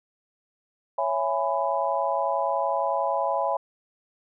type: chord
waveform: sine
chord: C# minor seventh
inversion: none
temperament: just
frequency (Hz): 554.4 / 665.2 / 831.5 / 997.9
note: C#5 / E5 / G#5 / B5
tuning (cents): 0 / +16 / +2 / +18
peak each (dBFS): -28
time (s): 0.98-3.57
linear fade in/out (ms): 5
effects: none